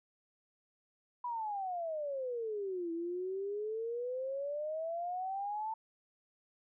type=exponential two-way sweep; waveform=sine; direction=down then up; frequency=990 to 329.6 to 895 Hz; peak=-35 dBFS; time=1.24-5.74 s; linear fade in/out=5 ms; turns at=2.92 s; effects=none